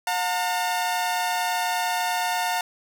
sawtooth tone pair together, 719 / 905.9 Hz, F#5 / A#5, -50 / -50 cents, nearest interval major third, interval 400 cents, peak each -22 dBFS, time 0.07-2.61 s, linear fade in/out 2 ms, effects none

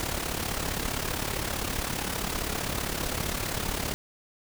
pink noise with amplitude modulation, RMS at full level -28 dBFS, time 0-3.94 s, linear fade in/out 0 ms, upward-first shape sine, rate 35.3 Hz, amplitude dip 65%, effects none

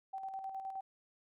sine tone with tremolo, 772 Hz, G5, 27 cents flat, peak -38 dBFS, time 0.13-0.81 s, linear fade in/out 10 ms, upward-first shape square, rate 9.6 Hz, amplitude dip 45%, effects none

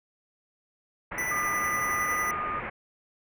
white low-pass noise, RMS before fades -36 dBFS, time 1.11-2.7 s, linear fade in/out 10 ms, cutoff 2300 Hz, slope 48 dB/octave
square tone with tremolo, 1983 Hz, B6, 7 cents sharp, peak -28 dBFS, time 1.18-2.31 s, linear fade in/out 2 ms, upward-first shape sine, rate 11 Hz, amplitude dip 30%
sine tone with pitch glide, 1209 to 1225.2 Hz, D6 to D#6, +50 to -27 cents, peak -29 dBFS, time 1.31-2.6 s, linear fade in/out 5 ms, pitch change +23 cents, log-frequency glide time 1.51-2.21 s
effects none

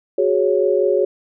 sine chord, F# suspended second, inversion none, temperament equal, 370 / 415.3 / 554.4 Hz, F#4 / G#4 / C#5, 0 / 0 / 0 cents, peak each -18 dBFS, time 0.18-1.05 s, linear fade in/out 5 ms, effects none

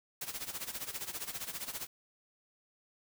white noise with tremolo, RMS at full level -38 dBFS, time 0.21-1.87 s, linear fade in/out 5 ms, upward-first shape sine, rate 15 Hz, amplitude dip 80%, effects none

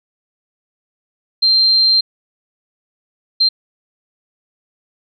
sine tone bursts at uneven times, 4158 Hz, C8, 12 cents flat, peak -9 dBFS, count 2, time 1.42-2.01 / 3.4-3.49 s, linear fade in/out 10 ms, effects none

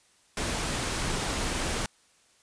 pink noise, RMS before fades -30 dBFS, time 0.37-1.86 s, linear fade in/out 2 ms, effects white hiss -63 dBFS RMS until 2.42 s + resampled to 22050 Hz

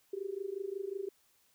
sine tone with amplitude modulation, 392 Hz, G4, in tune, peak -32 dBFS, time 0.13-1.09 s, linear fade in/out 5 ms, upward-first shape sine, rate 25.5 Hz, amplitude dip 90%, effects white hiss -70 dBFS RMS until 1.54 s

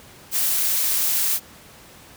blue noise, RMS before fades -21 dBFS, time 0.31-1.4 s, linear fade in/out 50 ms, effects pink hiss -46 dBFS RMS until 2.16 s + high-pass 60 Hz 12 dB/octave

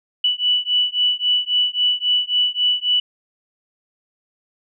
sine beating tone pair, 2960 / 2963.7 Hz, F#7 / F#7, 0 / +2 cents, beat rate 3.7 Hz, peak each -19 dBFS, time 0.24-3 s, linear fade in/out 5 ms, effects none

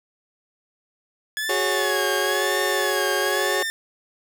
sawtooth tone with vibrato, 1703 Hz, G#6, 43 cents sharp, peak -21 dBFS, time 1.37-3.7 s, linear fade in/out 0 ms, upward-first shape sine, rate 1 Hz, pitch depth 100 cents each way
30% pulse chord, F# suspended second, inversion none, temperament just, 370 / 416.2 / 555 Hz, F#4 / G#4 / C#5, 0 / +4 / +2 cents, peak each -24 dBFS, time 1.49-3.63 s, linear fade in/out 5 ms
effects none

